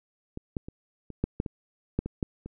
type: clicks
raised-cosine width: 3 ms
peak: -23 / -17 / -26 / -27 / -12 / -14 / -21 / -12 / -20 / -14 / -26 dBFS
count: 11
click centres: 0.374 / 0.568 / 0.685 / 1.103 / 1.24 / 1.401 / 1.462 / 1.99 / 2.06 / 2.228 / 2.46 s
effects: none